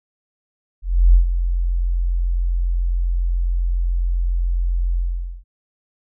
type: tone with ADSR envelope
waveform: sine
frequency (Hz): 43.65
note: F1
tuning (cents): 0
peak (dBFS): -6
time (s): 0.82-5.44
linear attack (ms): 320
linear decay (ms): 110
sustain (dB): -10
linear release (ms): 470
effects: none